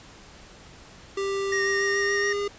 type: tone with pitch glide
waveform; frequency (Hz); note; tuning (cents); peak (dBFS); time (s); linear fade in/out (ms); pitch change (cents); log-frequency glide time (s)
square; 393.5 to 406.2; G4 to G#4; +7 to -38; -26; 1.17-2.48; 5; +55; 1.63-2.34
type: tone with vibrato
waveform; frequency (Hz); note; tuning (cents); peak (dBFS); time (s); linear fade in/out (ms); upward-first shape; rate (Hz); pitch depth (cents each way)
square; 1864.7; A#6; 0; -25; 1.52-2.33; 5; sine; 7; 21
effects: pink hiss -48 dBFS RMS until 2.58 s + resampled to 16000 Hz